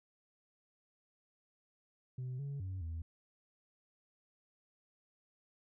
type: tone with pitch steps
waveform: sine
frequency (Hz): 127.4 / 140.6 / 94 / 81.9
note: C3 / C#3 / F#2 / E2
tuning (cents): -46 / +25 / +28 / -11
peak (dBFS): -36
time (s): 2.18-3.02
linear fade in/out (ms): 5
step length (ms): 210
effects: tanh soft clip ceiling -37 dBFS